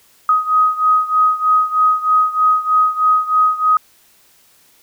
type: beating tone pair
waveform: sine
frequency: 1255 / 1258.2 Hz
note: D#6 / D#6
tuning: +15 / +19 cents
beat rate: 3.2 Hz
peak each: -13 / -16 dBFS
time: 0.29-3.77 s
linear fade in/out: 2 ms
effects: white hiss -52 dBFS RMS until 4.82 s